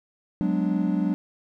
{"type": "chord", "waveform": "triangle", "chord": "G# half-diminished seventh", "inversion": "third", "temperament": "equal", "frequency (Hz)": [185, 207.7, 246.9, 293.7], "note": ["F#3", "G#3", "B3", "D4"], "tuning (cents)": [0, 0, 0, 0], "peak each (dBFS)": [-23, -25, -29, -25], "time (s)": [0.41, 1.14], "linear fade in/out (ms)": 0, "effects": []}